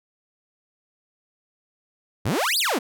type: exponential two-way sweep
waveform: sawtooth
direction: up then down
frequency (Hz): 83.2 to 5130 to 206.8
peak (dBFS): -17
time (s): 2.25-2.79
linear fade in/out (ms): 10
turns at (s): 2.58
effects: none